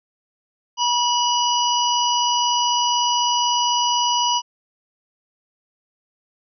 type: harmonic tone with a mistuned harmonic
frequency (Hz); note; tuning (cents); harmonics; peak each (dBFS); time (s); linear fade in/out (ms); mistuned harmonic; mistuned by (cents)
978; B5; -17; 1 / 3 / 5 / 6; -19 / -22 / -27 / -26; 0.77-4.42; 50; 1; -21
effects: none